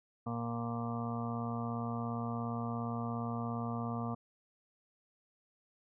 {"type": "harmonic tone", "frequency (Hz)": 117.2, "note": "A#2", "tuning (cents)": 10, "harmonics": [1, 2, 4, 5, 6, 7, 8, 9, 10], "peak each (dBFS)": [-39, -38, -46, -53, -44, -52, -50, -49, -45], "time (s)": [0.26, 4.15], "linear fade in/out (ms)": 10, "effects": []}